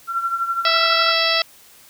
sine tone with tremolo, 1362 Hz, F6, 44 cents flat, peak -16 dBFS, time 0.07-1.15 s, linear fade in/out 50 ms, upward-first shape triangle, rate 12 Hz, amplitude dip 75%
harmonic tone, 659.3 Hz, E5, in tune, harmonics 1 / 2 / 3 / 4 / 5 / 6 / 7 / 8, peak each -24 / -24 / -24 / -24 / -24 / -24 / -24 / -24 dBFS, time 0.65-1.42 s, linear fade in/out 2 ms
effects white hiss -48 dBFS RMS until 1.89 s

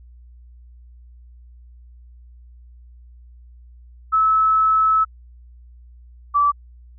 sine tone pair in turn, 1300 / 1158.2 Hz, E6 / D6, -24 / -24 cents, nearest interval major second, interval 200 cents, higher first, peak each -13 dBFS, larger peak neither, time 4.12-5.05 / 6.34-6.52 s, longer first, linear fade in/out 20 ms, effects added 60 Hz sine -42 dBFS peak until 6.98 s

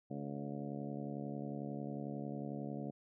harmonic tone with a mistuned harmonic, 71.1 Hz, C#2, 45 cents sharp, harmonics 2 / 3 / 4 / 5 / 6 / 7 / 8 / 9 / 10, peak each -45 / -44 / -46 / -54 / -51 / -56 / -51 / -58 / -53 dBFS, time 0.1-2.91 s, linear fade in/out 10 ms, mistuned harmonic 7, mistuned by +16 cents, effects none

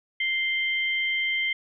sine tone pair together, 2093 / 3136 Hz, C7 / G7, 0 / 0 cents, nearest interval perfect fifth, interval 700 cents, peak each -24 / -30 dBFS, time 0.2-1.53 s, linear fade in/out 5 ms, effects none

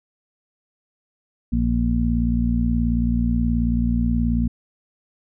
harmonic tone, 58.6 Hz, A#1, 10 cents sharp, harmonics 1 / 2 / 3 / 4, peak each -21 / -26 / -26 / -21 dBFS, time 1.52-4.48 s, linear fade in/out 10 ms, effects none

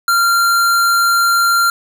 square tone, 1383 Hz, F6, 17 cents flat, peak -11 dBFS, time 0.08-1.7 s, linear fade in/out 2 ms, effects none

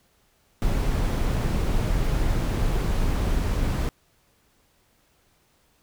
brown noise, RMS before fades -23 dBFS, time 0.62-3.89 s, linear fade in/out 0 ms, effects pink hiss -64 dBFS RMS until 5.82 s

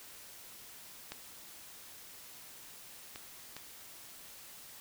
clicks, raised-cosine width 0.2 ms, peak -23 / -27 / -26 dBFS, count 3, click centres 1.12 / 3.159 / 3.566 s, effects white hiss -52 dBFS RMS until 4.8 s

